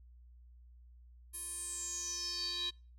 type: tone with band-pass filter sweep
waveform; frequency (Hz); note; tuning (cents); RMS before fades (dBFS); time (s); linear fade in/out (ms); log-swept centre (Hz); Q
square; 350.9; F4; +8; -40; 1.33-2.71; 20; 11000 to 3700; 8.8
effects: noise-tail reverb RT60 0.4 s tail -26 dB re dry + added 60 Hz sine -55 dBFS peak until 2.98 s

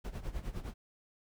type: noise with tremolo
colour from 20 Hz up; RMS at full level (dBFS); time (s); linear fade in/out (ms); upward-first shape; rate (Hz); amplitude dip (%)
brown; -37; 0.04-0.74; 10; sine; 9.8; 80
effects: none

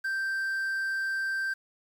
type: tone with quantisation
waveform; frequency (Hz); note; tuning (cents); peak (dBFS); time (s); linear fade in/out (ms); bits
triangle; 1567; G6; -1; -26; 0.04-1.54; 10; 9
effects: none

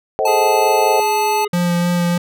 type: chord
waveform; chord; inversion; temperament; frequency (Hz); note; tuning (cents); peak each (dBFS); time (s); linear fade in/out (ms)
sine; A diminished seventh; none; just; 440 / 528 / 633.6 / 760.3; A4 / C5 / Eb5 / Gb5; 0 / +16 / +31 / +47; -20; 0.19-1; 0
type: tone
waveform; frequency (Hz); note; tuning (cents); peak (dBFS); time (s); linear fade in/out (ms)
square; 869; A5; -22; -16; 0.25-1.45; 5
type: harmonic tone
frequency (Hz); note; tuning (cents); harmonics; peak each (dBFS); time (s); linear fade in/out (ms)
415.3; G#4; 0; 1 / 3 / 5 / 7 / 9; -20 / -30 / -34 / -37 / -39; 0.27-1.48; 10
type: tone with vibrato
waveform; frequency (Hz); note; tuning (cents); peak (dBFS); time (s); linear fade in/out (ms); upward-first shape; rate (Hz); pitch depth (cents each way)
square; 174.61; F3; 0; -15; 1.53-2.18; 5; sine; 3.3; 12
effects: none

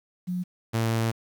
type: tone pair in turn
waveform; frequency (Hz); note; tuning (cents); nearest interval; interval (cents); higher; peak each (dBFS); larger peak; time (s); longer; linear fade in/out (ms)
sine / sawtooth; 180.1 / 113.46; F#3 / A#2; -46 / -46; minor sixth; 800; first; -26 / -19; second; 0.27-0.44 / 0.73-1.12; second; 20
effects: 9-bit

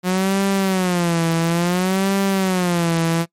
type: tone with vibrato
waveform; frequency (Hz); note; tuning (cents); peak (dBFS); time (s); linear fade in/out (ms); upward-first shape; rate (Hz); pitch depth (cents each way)
sawtooth; 180; F#3; -47; -12; 0.03-3.26; 50; sine; 0.58; 150
effects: noise-tail reverb RT60 0.1 s tail -23 dB re dry + MP3 64 kbps

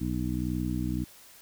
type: harmonic tone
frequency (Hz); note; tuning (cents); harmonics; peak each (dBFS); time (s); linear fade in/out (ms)
61.74; B1; 0; 1 / 2 / 3 / 4 / 5; -34 / -34 / -34 / -34 / -34; 0-1.05; 20
effects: white hiss -53 dBFS RMS until 1.41 s

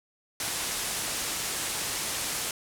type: low-pass noise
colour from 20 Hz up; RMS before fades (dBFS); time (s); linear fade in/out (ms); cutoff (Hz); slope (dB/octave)
white; -32; 0.4-2.51; 2; 11000; 24
effects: none

